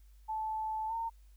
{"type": "tone with pitch glide", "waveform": "sine", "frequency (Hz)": [873, 912.7], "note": ["A5", "A#5"], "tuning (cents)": [-14, -37], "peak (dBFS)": -33, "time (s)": [0.28, 1.1], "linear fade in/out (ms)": 20, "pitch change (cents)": 77, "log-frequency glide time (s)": [0.88, 0.93], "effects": ["added 50 Hz sine -55 dBFS peak until 1.36 s", "white hiss -73 dBFS RMS until 1.36 s"]}